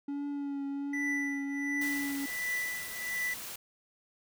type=tone with vibrato; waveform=triangle; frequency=282.3 Hz; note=C#4; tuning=32 cents sharp; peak=-31 dBFS; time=0.08-2.26 s; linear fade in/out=5 ms; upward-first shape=triangle; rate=1.3 Hz; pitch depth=28 cents each way
type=tone with tremolo; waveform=triangle; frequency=1980 Hz; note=B6; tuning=4 cents sharp; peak=-28 dBFS; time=0.93-3.34 s; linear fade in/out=5 ms; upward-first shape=triangle; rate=1.4 Hz; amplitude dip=85%
type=noise; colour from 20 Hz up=white; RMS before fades=-42 dBFS; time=1.81-3.56 s; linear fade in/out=5 ms
effects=none